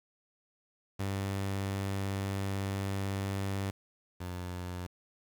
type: tone pair in turn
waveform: sawtooth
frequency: 98 / 89.97 Hz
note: G2 / F#2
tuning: 0 / -48 cents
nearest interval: minor second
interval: 148 cents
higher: first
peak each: -28 / -33 dBFS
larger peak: first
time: 0.99-3.71 / 4.2-4.87 s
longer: first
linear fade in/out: 10 ms
effects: 9-bit